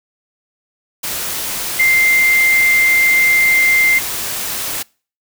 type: tone in noise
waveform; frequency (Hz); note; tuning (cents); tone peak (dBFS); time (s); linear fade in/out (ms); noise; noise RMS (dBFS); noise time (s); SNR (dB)
sine; 2093; C7; 0; -9; 1.79-3.99; 10; white; -22; 1.03-4.83; +10
effects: noise-tail reverb RT60 0.4 s tail -26 dB re dry